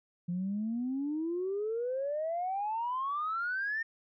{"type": "exponential sweep", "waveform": "sine", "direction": "up", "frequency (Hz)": [171.2, 1836], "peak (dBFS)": -30, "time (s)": [0.28, 3.83], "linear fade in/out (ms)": 10, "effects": ["tanh soft clip ceiling -26 dBFS"]}